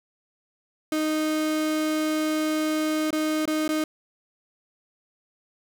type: tone with dropouts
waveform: 35% pulse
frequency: 310 Hz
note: D#4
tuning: 6 cents flat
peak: -21 dBFS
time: 0.92-3.84 s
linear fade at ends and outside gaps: 2 ms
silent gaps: 3.106-3.128 / 3.455-3.476 / 3.679-3.69 s
effects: none